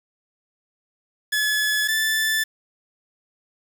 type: tone pair in turn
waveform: sawtooth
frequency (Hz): 1711 / 1756.1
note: A6 / A6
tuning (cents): -49 / -4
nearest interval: unison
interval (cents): 45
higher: second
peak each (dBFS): -16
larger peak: neither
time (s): 1.32-1.88 / 1.88-2.44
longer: neither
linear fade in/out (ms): 10
effects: 7-bit